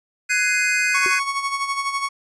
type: chord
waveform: square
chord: Ab dominant seventh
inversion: third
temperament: just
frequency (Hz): 1495.1 / 1661.2 / 2077 / 2492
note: Gb6 / Ab6 / C7 / Eb7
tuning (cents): +18 / 0 / -13 / +2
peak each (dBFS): -24 / -27 / -24 / -22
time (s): 0.29-1.2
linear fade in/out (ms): 20
type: tone with tremolo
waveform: 30% pulse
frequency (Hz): 1108.7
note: C#6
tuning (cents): 0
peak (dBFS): -17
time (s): 0.94-2.09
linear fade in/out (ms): 10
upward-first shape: sine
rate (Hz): 12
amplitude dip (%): 60
type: tone with exponential decay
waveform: sine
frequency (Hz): 373.1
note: F#4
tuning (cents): +14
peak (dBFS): -22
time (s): 1.06-1.14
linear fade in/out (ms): 0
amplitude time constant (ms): 17
effects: resampled to 22050 Hz